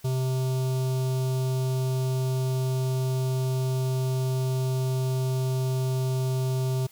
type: tone with notch filter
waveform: square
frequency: 130 Hz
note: C3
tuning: 11 cents flat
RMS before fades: -26 dBFS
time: 0.04-6.87 s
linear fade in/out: 10 ms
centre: 1800 Hz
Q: 0.57
effects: white hiss -55 dBFS RMS until 6.91 s